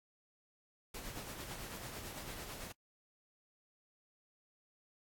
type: noise with tremolo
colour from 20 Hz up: pink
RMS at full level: -45 dBFS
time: 0.94-2.72 s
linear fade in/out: 5 ms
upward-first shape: sine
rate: 9 Hz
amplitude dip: 40%
type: click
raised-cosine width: 3 ms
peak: -34 dBFS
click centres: 1.174 s
effects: noise-tail reverb RT60 0.1 s tail -26 dB re dry + AAC 64 kbps